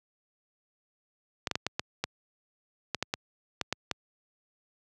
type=clicks; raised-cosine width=0.2 ms; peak=-11 dBFS; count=12; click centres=1.472 / 1.513 / 1.555 / 1.666 / 1.795 / 2.04 / 2.947 / 3.026 / 3.139 / 3.613 / 3.726 / 3.913 s; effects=high-pass 80 Hz 12 dB/octave